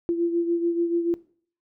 sine beating tone pair, 340 / 346.9 Hz, F4 / F4, -46 / -12 cents, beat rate 6.9 Hz, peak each -22 / -29 dBFS, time 0.09-1.14 s, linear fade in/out 0 ms, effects noise-tail reverb RT60 0.5 s tail -19 dB re dry

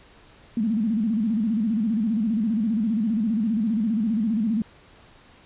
sine tone with vibrato, 219.2 Hz, A3, 6 cents flat, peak -20 dBFS, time 0.57-4.62 s, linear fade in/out 2 ms, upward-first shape square, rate 15 Hz, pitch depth 110 cents each way, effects pink hiss -52 dBFS RMS until 5.45 s + resampled to 8000 Hz

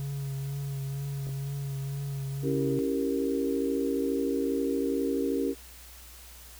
triangle tone with vibrato, 138.4 Hz, C#3, 2 cents flat, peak -29 dBFS, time 0-2.79 s, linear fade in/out 0 ms, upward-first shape triangle, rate 2.1 Hz, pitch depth 31 cents each way
clicks, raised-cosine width 2 ms, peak -32 dBFS, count 2, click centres 1.269 / 1.291 s
sine chord, C# diminished seventh, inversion none, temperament equal, 277.2 / 329.6 / 392 / 466.2 Hz, C#4 / E4 / G4 / Bb4, 0 / 0 / 0 / 0 cents, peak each -29 / -35 / -31 / -32 dBFS, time 2.42-5.55 s, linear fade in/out 50 ms
effects added 60 Hz sine -50 dBFS peak until 6.59 s + white hiss -50 dBFS RMS until 6.59 s

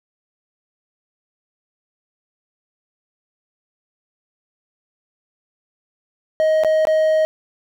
triangle tone with dropouts, 628 Hz, D#5, 16 cents sharp, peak -11 dBFS, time 6.4-7.25 s, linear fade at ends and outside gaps 0 ms, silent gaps 6.636-6.647 / 6.852-6.871 s, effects none

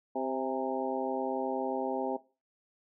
harmonic tone with a mistuned harmonic, 131.1 Hz, C3, 4 cents sharp, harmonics 2 / 3 / 4 / 5 / 6 / 7, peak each -36 / -37 / -37 / -37 / -36 / -41 dBFS, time 0.15-2.17 s, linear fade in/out 10 ms, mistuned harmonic 6, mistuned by +51 cents, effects noise-tail reverb RT60 0.3 s tail -18 dB re dry

